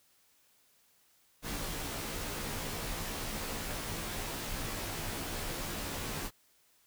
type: noise with comb filter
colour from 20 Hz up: pink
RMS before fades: -38 dBFS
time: 1.42-6.31 s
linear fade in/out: 50 ms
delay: 16 ms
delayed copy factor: -0.75
effects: white hiss -68 dBFS RMS until 6.86 s